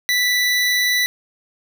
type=tone; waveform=25% pulse; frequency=1975.5 Hz; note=B6; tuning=in tune; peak=-12 dBFS; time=0.09-1.06 s; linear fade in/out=0 ms; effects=none